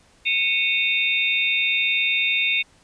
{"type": "tone cluster", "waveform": "sine", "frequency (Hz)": [2216, 2497, 2715, 3649], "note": ["C#7", "D#7", "F7", "A#7"], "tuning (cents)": [-1, 6, -50, -38], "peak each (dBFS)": -24, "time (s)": [0.25, 2.63], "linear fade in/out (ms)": 20, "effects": ["pink hiss -56 dBFS RMS until 2.83 s", "resampled to 22050 Hz"]}